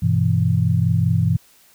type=chord; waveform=sine; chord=E minor; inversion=first; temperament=just; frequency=98.89 / 123.61 / 164.81 Hz; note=G2 / B2 / E3; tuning=+16 / +2 / 0 cents; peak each=-19 dBFS; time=0.02-1.37 s; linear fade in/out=10 ms; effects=white hiss -53 dBFS RMS until 1.74 s